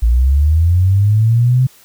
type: linear sweep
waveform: sine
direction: up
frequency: 55 to 130.81 Hz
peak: -8 dBFS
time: 0.02-1.67 s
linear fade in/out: 10 ms
effects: white hiss -46 dBFS RMS until 1.84 s